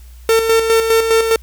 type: tone with tremolo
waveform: 45% pulse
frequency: 451 Hz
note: A4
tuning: 43 cents sharp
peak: -9 dBFS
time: 0.29-1.36 s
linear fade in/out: 2 ms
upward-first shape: square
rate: 4.9 Hz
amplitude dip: 50%
effects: added 60 Hz sine -35 dBFS peak until 1.42 s + white hiss -50 dBFS RMS until 1.42 s